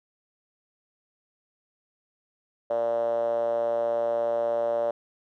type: tone with band-pass filter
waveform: 5% pulse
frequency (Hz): 116.54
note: A#2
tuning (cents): 0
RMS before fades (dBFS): -26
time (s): 2.7-4.91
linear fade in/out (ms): 5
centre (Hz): 580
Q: 8.5
effects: none